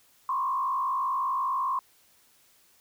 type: tone with frequency modulation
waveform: sine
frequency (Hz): 1066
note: C6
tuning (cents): +32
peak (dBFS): -25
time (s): 0.29-1.79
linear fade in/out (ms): 2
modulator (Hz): 52.5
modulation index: 1.1
effects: white hiss -62 dBFS RMS until 2.8 s